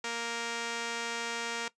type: tone pair together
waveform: 5% pulse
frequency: 233.1 / 466.2 Hz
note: A#3 / A#4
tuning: 0 / 0 cents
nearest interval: octave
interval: 1200 cents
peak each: -27 / -26 dBFS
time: 0.04-1.68 s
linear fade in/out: 2 ms
effects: noise-tail reverb RT60 0.1 s tail -18 dB re dry + resampled to 22050 Hz